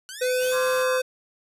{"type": "exponential sweep", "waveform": "10% pulse", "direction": "up", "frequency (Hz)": [1464, 3729], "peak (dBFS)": -27, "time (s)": [0.09, 0.55], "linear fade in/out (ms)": 0}
{"type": "tone with pitch glide", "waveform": "square", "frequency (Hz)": [504, 511.3], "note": ["B4", "C5"], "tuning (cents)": [35, -40], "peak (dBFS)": -22, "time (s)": [0.21, 1.02], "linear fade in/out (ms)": 10, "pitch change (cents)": 25, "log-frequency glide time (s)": [0.32, 0.63]}
{"type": "noise", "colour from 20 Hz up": "white", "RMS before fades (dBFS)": -39, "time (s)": [0.38, 0.86], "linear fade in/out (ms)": 50}
{"type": "chord", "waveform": "sine", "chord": "D half-diminished seventh", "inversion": "third", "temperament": "equal", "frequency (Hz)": [1046.5, 1174.7, 1396.9, 1661.2], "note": ["C6", "D6", "F6", "Ab6"], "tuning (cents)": [0, 0, 0, 0], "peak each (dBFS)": [-30, -32, -35, -34], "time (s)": [0.51, 1.01], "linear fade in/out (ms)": 50}
{"effects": ["resampled to 32000 Hz"]}